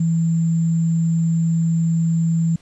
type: tone with sample-and-hold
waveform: sine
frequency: 164.81 Hz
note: E3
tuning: in tune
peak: -15 dBFS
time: 0-2.56 s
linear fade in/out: 5 ms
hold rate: 7350 Hz
effects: pink hiss -54 dBFS RMS until 2.61 s + resampled to 22050 Hz